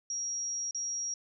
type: tone with dropouts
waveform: sine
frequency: 5660 Hz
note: F8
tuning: 22 cents sharp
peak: -32 dBFS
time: 0.1-1.14 s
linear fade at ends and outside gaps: 2 ms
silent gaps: 0.71-0.747 s
effects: none